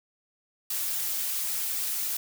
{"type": "noise with flanger", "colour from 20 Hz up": "blue", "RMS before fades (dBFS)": -30, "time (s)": [0.7, 2.17], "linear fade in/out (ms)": 5, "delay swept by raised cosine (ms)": [1.8, 6.6], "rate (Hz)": 3.7, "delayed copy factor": -0.8, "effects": []}